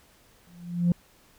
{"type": "tone with exponential growth", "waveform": "sine", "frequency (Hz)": 174, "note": "F3", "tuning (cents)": -6, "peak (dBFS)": -14, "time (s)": [0.47, 0.92], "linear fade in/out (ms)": 2, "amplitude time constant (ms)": 96, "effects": ["tanh soft clip ceiling -16 dBFS", "pink hiss -59 dBFS RMS until 1.38 s"]}